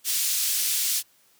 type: band-pass noise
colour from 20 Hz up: white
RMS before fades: -25 dBFS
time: 0.04-1.03 s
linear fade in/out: 50 ms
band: 3400 to 15000 Hz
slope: 12 dB/octave
effects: white hiss -61 dBFS RMS until 1.39 s + high-pass 60 Hz 12 dB/octave